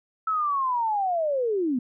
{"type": "linear sweep", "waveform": "sine", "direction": "down", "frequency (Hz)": [1318.5, 233.1], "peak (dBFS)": -22, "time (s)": [0.27, 1.79], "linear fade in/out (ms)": 5, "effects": []}